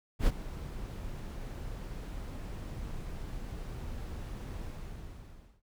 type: noise with ADSR envelope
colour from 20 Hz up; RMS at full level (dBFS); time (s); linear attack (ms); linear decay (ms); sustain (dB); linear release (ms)
brown; -24; 0.19-5.62; 82; 36; -16; 990
effects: none